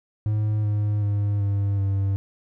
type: tone with pitch steps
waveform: triangle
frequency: 106.6 / 104.41 / 102.26 / 100.15 / 98.09 Hz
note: G#2 / G#2 / G#2 / G2 / G2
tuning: +46 / +10 / -26 / +38 / +2 cents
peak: -18 dBFS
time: 0.26-2.16 s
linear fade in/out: 0 ms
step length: 380 ms
effects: none